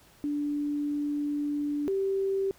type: tone pair in turn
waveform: sine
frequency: 291.9 / 388.9 Hz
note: D4 / G4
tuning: -10 / -14 cents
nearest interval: perfect fourth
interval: 496 cents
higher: second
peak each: -27 / -25 dBFS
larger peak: second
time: 0.24-1.88 / 1.88-2.51 s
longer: first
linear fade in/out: 0 ms
effects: pink hiss -58 dBFS RMS until 2.58 s